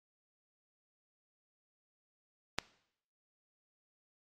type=click; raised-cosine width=0.2 ms; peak=-12 dBFS; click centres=2.586 s; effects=noise-tail reverb RT60 0.7 s tail -20 dB re dry + MP3 64 kbps